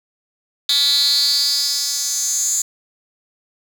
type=tone with high-pass filter sweep; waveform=10% pulse; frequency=283 Hz; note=C#4; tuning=36 cents sharp; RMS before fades=-18 dBFS; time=0.69-2.62 s; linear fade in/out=2 ms; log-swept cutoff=3700 to 7000 Hz; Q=6.7; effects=none